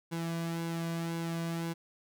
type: tone with flanger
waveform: sawtooth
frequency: 166.7 Hz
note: E3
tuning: 20 cents sharp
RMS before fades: -35 dBFS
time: 0.11-1.74 s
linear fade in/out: 20 ms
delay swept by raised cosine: 1.6 to 2.29 ms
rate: 1.9 Hz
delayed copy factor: -0.55
effects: none